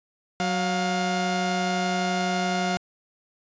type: tone pair together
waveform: sawtooth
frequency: 185 / 708.2 Hz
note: F#3 / F5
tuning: 0 / +24 cents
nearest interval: octave + major seventh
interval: 2324 cents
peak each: -22 dBFS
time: 0.4-2.77 s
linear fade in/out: 0 ms
effects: resampled to 16000 Hz